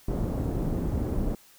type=low-pass noise; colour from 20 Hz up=pink; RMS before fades=-28 dBFS; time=0.08-1.35 s; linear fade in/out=5 ms; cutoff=420 Hz; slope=12 dB/octave; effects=white hiss -56 dBFS RMS until 1.58 s

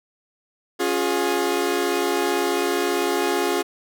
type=chord; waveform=sawtooth; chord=Db major; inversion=none; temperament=equal with one note detuned; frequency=277.2 / 355.3 / 415.3 Hz; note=Db4 / F4 / Ab4; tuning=0 / +30 / 0 cents; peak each=-24 / -19 / -20 dBFS; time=0.79-3.63 s; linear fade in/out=20 ms; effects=none

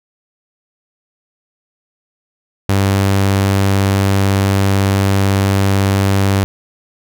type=tone; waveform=sawtooth; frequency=98 Hz; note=G2; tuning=in tune; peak=-7 dBFS; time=2.69-6.44 s; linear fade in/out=0 ms; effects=none

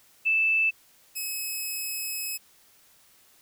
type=tone pair in turn; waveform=sine / 5% pulse; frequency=2637 / 2566 Hz; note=E7 / E7; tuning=0 / -47 cents; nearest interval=unison; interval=47 cents; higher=first; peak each=-20 / -21 dBFS; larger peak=first; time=0.25-0.71 / 1.15-2.38 s; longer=second; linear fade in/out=20 ms; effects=white hiss -59 dBFS RMS until 3.41 s

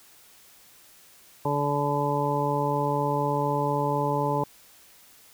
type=harmonic tone; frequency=144.1 Hz; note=D3; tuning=33 cents flat; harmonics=1 / 2 / 3 / 4 / 6 / 7; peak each=-29 / -32 / -30 / -31 / -28 / -31 dBFS; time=1.45-4.44 s; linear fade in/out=5 ms; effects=white hiss -54 dBFS RMS until 5.33 s

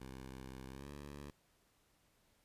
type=tone with pitch glide; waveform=10% pulse; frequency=65.41 to 71.74 Hz; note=C2 to D2; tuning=0 to -40 cents; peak=-40 dBFS; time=0-1.31 s; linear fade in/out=10 ms; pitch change=+160 cents; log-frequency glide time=0.7-0.9 s; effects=pink hiss -74 dBFS RMS until 2.44 s + resampled to 32000 Hz

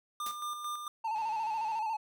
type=tone with tremolo; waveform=square; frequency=1200 Hz; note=D6; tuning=37 cents sharp; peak=-35 dBFS; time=0.2-0.88 s; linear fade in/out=2 ms; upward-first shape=square; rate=4.5 Hz; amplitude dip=45%
type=noise with exponential decay; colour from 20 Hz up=white; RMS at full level=-39 dBFS; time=0.26-0.42 s; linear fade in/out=2 ms; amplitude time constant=34 ms
type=tone with vibrato; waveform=triangle; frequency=880 Hz; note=A5; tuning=in tune; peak=-29 dBFS; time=1.04-1.97 s; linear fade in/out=10 ms; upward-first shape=square; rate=14 Hz; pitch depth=49 cents each way
type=click train; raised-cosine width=0.2 ms; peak=-38 dBFS; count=98; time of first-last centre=1.16-1.79 s; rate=154 Hz
effects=none

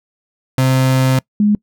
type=tone pair in turn; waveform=35% pulse / sine; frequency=130.81 / 208.1 Hz; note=C3 / G#3; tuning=0 / +4 cents; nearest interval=minor sixth; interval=804 cents; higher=second; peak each=-9 dBFS; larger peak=neither; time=0.58-1.19 / 1.4-1.55 s; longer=first; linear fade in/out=2 ms; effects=noise-tail reverb RT60 0.1 s tail -25 dB re dry

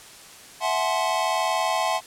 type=chord; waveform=square; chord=F# half-diminished seventh; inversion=third; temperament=equal with one note detuned; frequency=659.3 / 740 / 860.9 / 1046.5 Hz; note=E5 / F#5 / A5 / C6; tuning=0 / 0 / -38 / 0 cents; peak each=-28 dBFS; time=0.6-2.01 s; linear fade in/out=50 ms; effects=white hiss -45 dBFS RMS until 2.06 s + low-pass 10000 Hz 12 dB/octave

